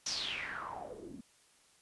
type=noise with low-pass filter sweep; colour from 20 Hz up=white; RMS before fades=-41 dBFS; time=0.06-1.21 s; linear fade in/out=5 ms; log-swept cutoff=6000 to 230 Hz; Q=6.7; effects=white hiss -66 dBFS RMS until 1.81 s + resampled to 24000 Hz